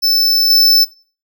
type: tone with level steps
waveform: square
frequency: 5280 Hz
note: E8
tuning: 2 cents sharp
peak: -11 / -8 dBFS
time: 0.02-0.85 s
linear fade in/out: 20 ms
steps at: 0.5 s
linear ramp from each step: 2 ms
effects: noise-tail reverb RT60 0.4 s tail -21 dB re dry